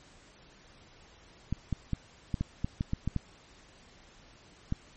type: clicks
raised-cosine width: 5 ms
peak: -17 dBFS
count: 11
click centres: 1.526 / 1.727 / 1.933 / 2.342 / 2.41 / 2.645 / 2.809 / 2.934 / 3.076 / 3.163 / 4.724 s
effects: pink hiss -57 dBFS RMS until 4.96 s + MP3 32 kbps